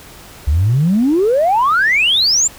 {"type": "exponential sweep", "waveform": "sine", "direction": "up", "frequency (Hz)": [67.2, 7530], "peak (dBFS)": -9, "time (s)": [0.47, 2.48], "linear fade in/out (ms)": 10, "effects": ["tanh soft clip ceiling -6 dBFS", "pink hiss -38 dBFS RMS until 2.58 s"]}